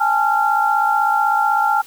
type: tone cluster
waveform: sine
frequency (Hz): 816 / 872 / 1380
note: G#5 / A5 / F6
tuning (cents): -31 / -16 / -21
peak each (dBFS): -18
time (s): 0-1.82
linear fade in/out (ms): 10
effects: white hiss -43 dBFS RMS until 1.86 s